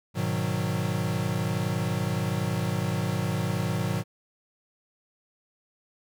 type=chord; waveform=square; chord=G# minor seventh; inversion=none; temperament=equal; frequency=103.83 / 123.47 / 155.56 / 185 Hz; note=G#2 / B2 / D#3 / F#3; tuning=0 / 0 / 0 / 0 cents; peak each=-32 dBFS; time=0.14-4.04 s; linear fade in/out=50 ms; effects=none